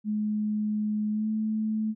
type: tone with pitch glide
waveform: sine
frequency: 211.9 to 217.1 Hz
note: G#3 to A3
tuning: +35 to -23 cents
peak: -25 dBFS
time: 0.04-1.95 s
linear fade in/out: 50 ms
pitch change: +42 cents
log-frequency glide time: 1.11-1.28 s
effects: none